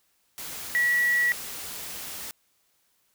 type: tone in noise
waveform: sine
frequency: 1935 Hz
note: B6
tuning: 36 cents flat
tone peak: -20 dBFS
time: 0.75-1.32 s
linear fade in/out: 0 ms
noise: white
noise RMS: -37 dBFS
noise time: 0.38-2.31 s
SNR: +14 dB
effects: white hiss -69 dBFS RMS until 3.14 s